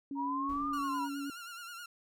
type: tone with pitch glide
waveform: sine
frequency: 278.4 to 281.8 Hz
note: C#4 to C#4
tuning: +8 to +29 cents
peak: -36 dBFS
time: 0.11-1.3 s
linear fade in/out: 2 ms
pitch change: +21 cents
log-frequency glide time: 0.23-0.54 s
type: exponential two-way sweep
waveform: sine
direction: up then down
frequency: 932.3 to 1226 to 932.3 Hz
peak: -33 dBFS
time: 0.15-1.09 s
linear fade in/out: 50 ms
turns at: 0.69 s
type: noise with exponential decay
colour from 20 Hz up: brown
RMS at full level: -44 dBFS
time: 0.49-1.14 s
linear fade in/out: 5 ms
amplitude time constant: 140 ms
type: tone with vibrato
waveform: sawtooth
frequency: 1396.9 Hz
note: F6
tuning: in tune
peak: -40 dBFS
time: 0.73-1.86 s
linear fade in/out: 5 ms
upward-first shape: sine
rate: 9.5 Hz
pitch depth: 60 cents each way
effects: none